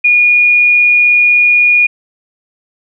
sine tone, 2441 Hz, D#7, 34 cents flat, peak -5 dBFS, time 0.04-1.87 s, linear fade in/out 10 ms, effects none

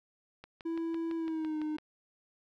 click train, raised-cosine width 0.3 ms, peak -31 dBFS, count 9, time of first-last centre 0.44-1.785 s, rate 5.95 Hz
triangle tone with pitch glide, 330.2 to 306.3 Hz, E4 to D#4, +3 to -27 cents, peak -30 dBFS, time 0.65-1.77 s, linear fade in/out 10 ms, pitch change -130 cents, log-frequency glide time 1.16-1.59 s
effects none

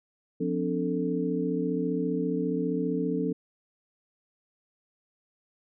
sine tone cluster, 176.4 / 257.5 / 292.4 / 443.4 Hz, F3 / C4 / D4 / A4, +18 / -28 / -7 / +13 cents, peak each -31 dBFS, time 0.4-3.33 s, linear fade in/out 10 ms, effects none

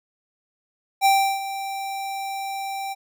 square tone with ADSR envelope, 783 Hz, G5, 2 cents flat, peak -14 dBFS, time 1.01-2.95 s, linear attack 43 ms, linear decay 340 ms, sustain -14 dB, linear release 29 ms, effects none

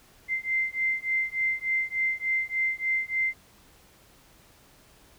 sine beating tone pair, 2081 / 2084.4 Hz, C7 / C7, -10 / -7 cents, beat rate 3.4 Hz, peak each -28 dBFS, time 0.28-3.34 s, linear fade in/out 50 ms, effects pink hiss -57 dBFS RMS until 5.18 s

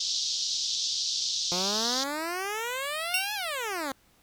white band-pass noise, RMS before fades -30 dBFS, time 0-2.04 s, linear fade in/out 5 ms, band 3500 to 6000 Hz, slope 48 dB/octave
10% pulse exponential two-way sweep, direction up then down, 173.6 to 861 to 259 Hz, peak -22 dBFS, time 1.52-3.92 s, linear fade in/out 0 ms, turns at 3.34 s
sawtooth tone with exponential decay, 2756 Hz, F7, 24 cents flat, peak -18 dBFS, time 3.14-3.44 s, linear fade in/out 1 ms, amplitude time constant 64 ms
effects pink hiss -63 dBFS RMS until 4.22 s

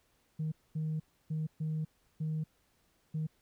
sine tone bursts at uneven times, 156.2 Hz, D#3, 7 cents sharp, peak -30 dBFS, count 6, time 0.39-0.52 / 0.75-1 / 1.3-1.47 / 1.6-1.85 / 2.2-2.44 / 3.14-3.27 s, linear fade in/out 10 ms, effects tanh soft clip ceiling -29 dBFS + pink hiss -72 dBFS RMS until 3.41 s

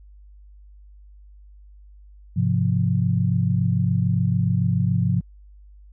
sine chord, F minor, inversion first, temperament equal, 103.83 / 130.81 / 174.61 Hz, Ab2 / C3 / F3, 0 / 0 / 0 cents, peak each -22 / -22 / -22 dBFS, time 2.36-5.21 s, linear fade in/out 10 ms, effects added 50 Hz sine -44 dBFS peak until 5.92 s

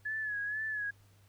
sine tone with vibrato, 1703 Hz, G#6, 43 cents sharp, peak -33 dBFS, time 0.05-0.91 s, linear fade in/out 10 ms, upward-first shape sine, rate 2.1 Hz, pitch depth 57 cents each way, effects added 100 Hz sine -60 dBFS peak until 1.28 s + pink hiss -68 dBFS RMS until 1.28 s

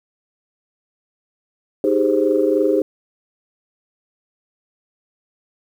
sine chord, Ab major seventh, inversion second, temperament equal, 311.1 / 392 / 415.3 / 523.3 Hz, Eb4 / G4 / Ab4 / C5, 0 / 0 / 0 / 0 cents, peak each -19 dBFS, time 1.84-2.82 s, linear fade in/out 2 ms, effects tanh soft clip ceiling -3 dBFS + 8-bit

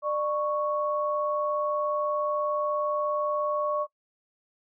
sine tone pair together, 597.2 / 1108.7 Hz, D5 / C#6, +29 / 0 cents, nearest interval major seventh, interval 1071 cents, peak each -27 / -28 dBFS, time 0.02-3.87 s, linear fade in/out 50 ms, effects noise-tail reverb RT60 0.1 s tail -22 dB re dry

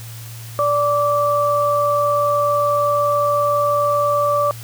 sine tone pair together, 582 / 1164 Hz, D5 / D6, -16 / -16 cents, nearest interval octave, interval 1200 cents, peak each -17 dBFS, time 0.59-4.51 s, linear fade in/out 0 ms, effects added 114 Hz sine -32 dBFS peak until 4.63 s + white hiss -39 dBFS RMS until 4.63 s

